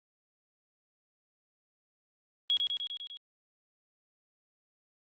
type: tone with echo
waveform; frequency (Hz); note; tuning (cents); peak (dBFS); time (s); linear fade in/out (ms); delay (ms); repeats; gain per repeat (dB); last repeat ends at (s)
sine; 3322; G#7; 0; -24; 2.5-2.57; 0; 100; 6; -3; 3.17
effects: Opus 32 kbps